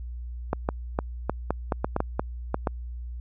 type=clicks; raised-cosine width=1 ms; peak=-10 dBFS; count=12; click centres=0.531 / 0.689 / 0.989 / 1.296 / 1.506 / 1.722 / 1.845 / 1.964 / 2.004 / 2.195 / 2.544 / 2.672 s; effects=added 60 Hz sine -33 dBFS peak until 3.2 s